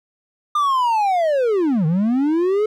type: linear two-way sweep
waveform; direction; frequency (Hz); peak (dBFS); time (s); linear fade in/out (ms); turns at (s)
triangle; down then up; 1212 to 150 to 436.6; -13; 0.55-2.66; 5; 1.86
effects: none